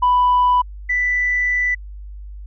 sine tone pair in turn, 991 / 1982 Hz, B5 / B6, +6 / +6 cents, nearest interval octave, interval 1200 cents, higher second, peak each -10 / -15 dBFS, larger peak first, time 0.02-0.62 / 0.89-1.75 s, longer second, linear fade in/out 10 ms, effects tanh soft clip ceiling -9 dBFS + added 50 Hz sine -31 dBFS peak until 2.46 s

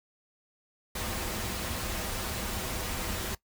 pink noise with comb filter, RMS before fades -34 dBFS, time 0.95-3.35 s, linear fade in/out 5 ms, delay 7 ms, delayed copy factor -0.5, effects noise-tail reverb RT60 0.1 s tail -19 dB re dry

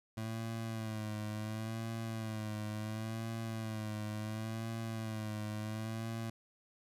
25% pulse tone with vibrato, 110 Hz, A2, in tune, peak -34 dBFS, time 0.17-6.3 s, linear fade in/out 5 ms, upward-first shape sine, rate 0.71 Hz, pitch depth 57 cents each way, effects resampled to 32000 Hz + 12-bit

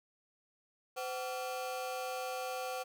35% pulse ring-modulated tone, 633 Hz, D#5, 30 cents sharp, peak -32 dBFS, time 0.96-2.84 s, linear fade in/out 20 ms, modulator 121 Hz, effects 10-bit

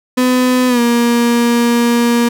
35% pulse tone with pitch glide, 252.4 to 236.9 Hz, B3 to A#3, +38 to +28 cents, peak -8 dBFS, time 0.17-2.29 s, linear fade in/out 10 ms, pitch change -110 cents, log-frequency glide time 0.68-0.8 s, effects none

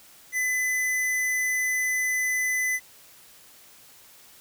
square tone, 2011 Hz, B6, 31 cents sharp, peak -24 dBFS, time 0.32-2.8 s, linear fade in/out 50 ms, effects white hiss -52 dBFS RMS until 4.4 s

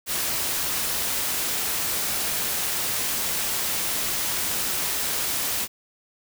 white noise, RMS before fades -26 dBFS, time 0.06-5.68 s, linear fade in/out 50 ms, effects none

